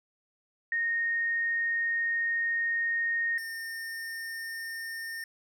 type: tone pair in turn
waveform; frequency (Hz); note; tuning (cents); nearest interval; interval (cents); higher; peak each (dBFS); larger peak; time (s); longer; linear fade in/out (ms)
sine / square; 1853 / 1819.1; A#6 / A#6; -11 / -43; unison; 32; first; -26 / -36; first; 0.72-3.38 / 3.38-5.24; first; 2
effects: none